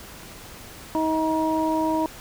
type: harmonic tone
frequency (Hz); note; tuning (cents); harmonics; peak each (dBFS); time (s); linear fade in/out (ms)
316.8; D#4; +31; 1 / 2 / 3; -23 / -27 / -25; 0.95-2.06; 0
effects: pink hiss -42 dBFS RMS until 2.2 s